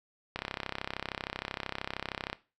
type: click train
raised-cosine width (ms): 0.3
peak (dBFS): -17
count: 66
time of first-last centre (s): 0.36-2.33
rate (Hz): 33
effects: noise-tail reverb RT60 0.3 s tail -17 dB re dry